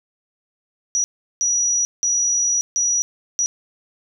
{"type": "tone bursts at uneven times", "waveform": "sine", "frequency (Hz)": 5830, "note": "F#8", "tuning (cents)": -26, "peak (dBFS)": -16, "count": 5, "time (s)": [[0.95, 1.04], [1.41, 1.85], [2.03, 2.61], [2.76, 3.02], [3.39, 3.46]], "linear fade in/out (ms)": 0, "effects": []}